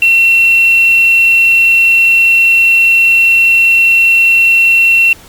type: tone with quantisation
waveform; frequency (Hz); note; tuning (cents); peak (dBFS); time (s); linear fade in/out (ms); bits
sine; 2715; F7; -50; -4; 0.02-5.13; 2; 4
effects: pink hiss -37 dBFS RMS until 5.28 s + MP3 96 kbps